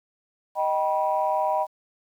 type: chord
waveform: sine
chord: Eb augmented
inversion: none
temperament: just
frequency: 622.3 / 777.8 / 972.3 Hz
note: Eb5 / G5 / B5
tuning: 0 / -14 / -27 cents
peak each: -25 dBFS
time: 0.55-1.67 s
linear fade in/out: 50 ms
effects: tanh soft clip ceiling -12 dBFS + 9-bit